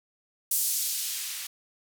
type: noise with band-pass filter sweep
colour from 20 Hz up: violet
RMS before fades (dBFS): -30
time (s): 0.51-1.47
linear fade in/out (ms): 5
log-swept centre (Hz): 8600 to 1700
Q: 0.75
effects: none